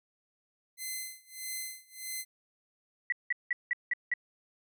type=tone with tremolo; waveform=5% pulse; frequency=2054 Hz; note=C7; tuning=33 cents flat; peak=-25 dBFS; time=0.77-2.25 s; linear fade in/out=50 ms; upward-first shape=sine; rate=1.6 Hz; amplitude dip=95%
type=tone bursts; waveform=sine; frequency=1946 Hz; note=B6; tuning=26 cents flat; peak=-26 dBFS; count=6; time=3.1-4.138 s; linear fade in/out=2 ms; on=23 ms; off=180 ms
effects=none